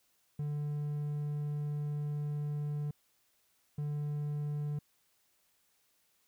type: tone bursts at uneven times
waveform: triangle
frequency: 147.4 Hz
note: D3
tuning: 7 cents sharp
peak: -31 dBFS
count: 2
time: 0.39-2.91 / 3.78-4.79 s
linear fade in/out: 5 ms
effects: white hiss -73 dBFS RMS until 6.27 s